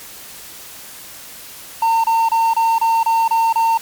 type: tone bursts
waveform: triangle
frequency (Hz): 909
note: A#5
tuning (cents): -44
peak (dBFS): -10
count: 8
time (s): 1.82-3.776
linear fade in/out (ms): 5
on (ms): 220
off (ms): 28
effects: white hiss -36 dBFS RMS until 3.81 s + MP3 96 kbps